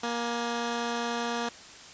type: tone pair together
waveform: 10% pulse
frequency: 235.9 / 840.7 Hz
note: A#3 / G#5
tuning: +21 / +21 cents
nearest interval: octave + minor seventh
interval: 2200 cents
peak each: -21 / -31 dBFS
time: 0.03-1.49 s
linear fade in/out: 5 ms
effects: white hiss -47 dBFS RMS until 1.93 s + resampled to 16000 Hz